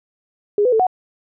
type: tone with pitch steps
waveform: sine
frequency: 412.4 / 499.5 / 442.6 / 739 Hz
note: G#4 / B4 / A4 / F#5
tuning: -12 / +20 / +10 / -2 cents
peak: -12 dBFS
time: 0.58-0.868 s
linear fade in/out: 2 ms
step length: 72 ms
effects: none